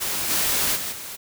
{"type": "noise with level steps", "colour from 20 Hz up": "white", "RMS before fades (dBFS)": [-26, -22, -29, -35], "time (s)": [0, 1.17], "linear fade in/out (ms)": 20, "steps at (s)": [0.29, 0.75, 0.91], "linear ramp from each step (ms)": 20, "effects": []}